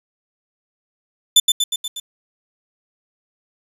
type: tone with echo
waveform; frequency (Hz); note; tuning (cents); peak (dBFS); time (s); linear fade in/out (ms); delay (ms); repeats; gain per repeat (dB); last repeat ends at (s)
sawtooth; 3520; A7; 0; -4; 1.36-1.4; 5; 120; 5; -4; 2
effects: resampled to 32000 Hz + 7-bit